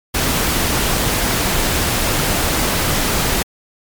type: noise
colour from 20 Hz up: pink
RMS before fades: -17 dBFS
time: 0.14-3.43 s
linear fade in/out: 10 ms
effects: MP3 96 kbps